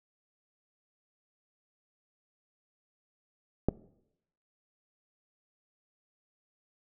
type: clicks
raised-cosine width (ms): 2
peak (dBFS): -11 / -25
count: 2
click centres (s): 3.686 / 3.691
effects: noise-tail reverb RT60 0.8 s tail -20 dB re dry